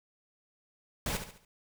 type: noise with echo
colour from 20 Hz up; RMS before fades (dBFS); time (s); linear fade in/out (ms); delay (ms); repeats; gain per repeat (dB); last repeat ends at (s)
pink; -33; 1.06-1.17; 2; 70; 4; -8; 1.45
effects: none